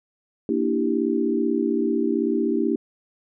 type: chord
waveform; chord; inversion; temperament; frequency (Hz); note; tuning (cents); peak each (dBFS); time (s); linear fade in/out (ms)
sine; E half-diminished seventh; second; equal; 233.1 / 293.7 / 329.6 / 392; Bb3 / D4 / E4 / G4; 0 / 0 / 0 / 0; -25; 0.49-2.76; 2
effects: none